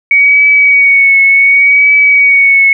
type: tone with vibrato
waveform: sine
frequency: 2242 Hz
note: C#7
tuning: 19 cents sharp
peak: -3 dBFS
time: 0.11-2.73 s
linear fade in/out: 2 ms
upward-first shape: triangle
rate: 0.68 Hz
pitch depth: 39 cents each way
effects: none